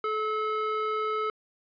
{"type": "tone with band-pass filter", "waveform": "square", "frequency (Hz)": 431.8, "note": "A4", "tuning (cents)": -33, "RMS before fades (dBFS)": -29, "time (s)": [0.04, 1.3], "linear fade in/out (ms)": 2, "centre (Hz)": 1100, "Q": 1.9, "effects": ["resampled to 11025 Hz"]}